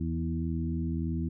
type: harmonic tone with a mistuned harmonic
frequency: 81.4 Hz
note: E2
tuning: 21 cents flat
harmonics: 1 / 2 / 3 / 4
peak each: -32 / -33 / -35 / -38 dBFS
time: 0-1.29 s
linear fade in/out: 10 ms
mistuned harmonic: 2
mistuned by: +21 cents
effects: none